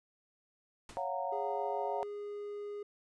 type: noise with exponential decay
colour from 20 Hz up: pink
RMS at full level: -47 dBFS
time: 0.89-1.12 s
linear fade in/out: 2 ms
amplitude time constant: 49 ms
type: chord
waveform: sine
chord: Gb major seventh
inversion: second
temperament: just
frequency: 555 / 693.7 / 740 / 925 Hz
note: Db5 / F5 / Gb5 / Bb5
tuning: +2 / -12 / 0 / -14 cents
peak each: -39 dBFS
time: 0.97-2.03 s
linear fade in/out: 0 ms
type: tone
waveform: triangle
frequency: 411.7 Hz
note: G#4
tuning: 15 cents flat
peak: -37 dBFS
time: 1.32-2.83 s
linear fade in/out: 5 ms
effects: resampled to 22050 Hz